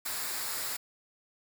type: noise with comb filter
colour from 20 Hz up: white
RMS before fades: -35 dBFS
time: 0.05-0.77 s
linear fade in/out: 10 ms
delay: 0.33 ms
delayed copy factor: -0.5
effects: none